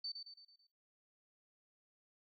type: tone with echo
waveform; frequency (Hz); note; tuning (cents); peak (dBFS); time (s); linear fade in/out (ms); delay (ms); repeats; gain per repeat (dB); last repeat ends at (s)
sine; 4550; C#8; +44; -40; 0.04-0.12; 5; 110; 5; -6; 0.67
effects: noise-tail reverb RT60 0.2 s tail -17 dB re dry